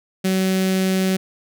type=tone with notch filter; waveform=sawtooth; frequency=188.7 Hz; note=F#3; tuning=34 cents sharp; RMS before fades=-19 dBFS; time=0.24-1.17 s; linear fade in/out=10 ms; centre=1000 Hz; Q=0.93; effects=none